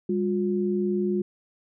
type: tone pair together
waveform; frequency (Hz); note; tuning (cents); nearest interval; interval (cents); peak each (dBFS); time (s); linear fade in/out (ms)
sine; 200.7 / 357.6; G3 / F4; +41 / +41; minor seventh; 1000; -25; 0.09-1.22; 5
effects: none